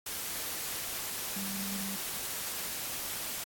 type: tone in noise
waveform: sine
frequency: 195.9 Hz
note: G3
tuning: 1 cent flat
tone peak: -37 dBFS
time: 1.36-1.96 s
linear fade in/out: 5 ms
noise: white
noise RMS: -37 dBFS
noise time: 0.06-3.44 s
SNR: -3 dB
effects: AAC 64 kbps